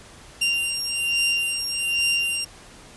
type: beating tone pair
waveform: sawtooth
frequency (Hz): 2781 / 2782.2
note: F7 / F7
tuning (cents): -8 / -7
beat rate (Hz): 1.2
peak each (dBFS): -21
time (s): 0.41-2.45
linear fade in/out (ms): 10
effects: pink hiss -46 dBFS RMS until 2.96 s + resampled to 24000 Hz